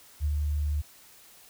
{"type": "tone with ADSR envelope", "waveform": "sine", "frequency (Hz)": 74, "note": "D2", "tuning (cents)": 14, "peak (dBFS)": -23, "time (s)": [0.2, 0.82], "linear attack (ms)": 45, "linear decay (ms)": 57, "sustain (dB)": -2, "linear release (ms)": 17, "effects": ["white hiss -54 dBFS RMS until 1.49 s"]}